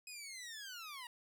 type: linear sweep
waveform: 15% pulse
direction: down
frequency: 2537 to 932.3 Hz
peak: -40 dBFS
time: 0.07-1.07 s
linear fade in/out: 2 ms
effects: none